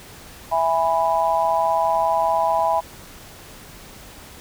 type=chord; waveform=sine; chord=E major; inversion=none; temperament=just; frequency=659.3 / 824.1 / 988.9 Hz; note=E5 / G#5 / B5; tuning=0 / -14 / +2 cents; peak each=-21 dBFS; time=0.51-2.81 s; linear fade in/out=20 ms; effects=pink hiss -42 dBFS RMS until 4.4 s